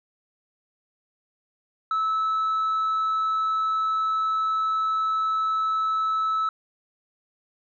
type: tone with tanh clipping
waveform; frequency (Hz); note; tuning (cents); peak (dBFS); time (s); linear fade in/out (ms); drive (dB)
sine; 1304; E6; -19; -22; 1.91-6.49; 2; 1
effects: none